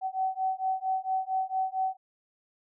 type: beating tone pair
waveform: sine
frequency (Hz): 756 / 760.4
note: F#5 / F#5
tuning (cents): +37 / +47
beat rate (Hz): 4.4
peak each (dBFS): -30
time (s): 0.01-1.97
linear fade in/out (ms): 50
effects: none